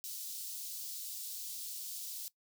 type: high-pass noise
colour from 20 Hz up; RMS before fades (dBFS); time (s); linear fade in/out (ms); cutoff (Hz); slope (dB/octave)
white; -43; 0.04-2.28; 0; 3800; 24
effects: noise-tail reverb RT60 0.1 s tail -19 dB re dry